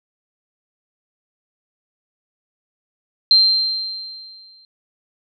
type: tone with exponential decay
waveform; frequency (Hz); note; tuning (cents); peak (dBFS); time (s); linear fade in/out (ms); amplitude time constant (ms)
sine; 4149; C8; -15; -7; 3.31-4.65; 1; 290
effects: none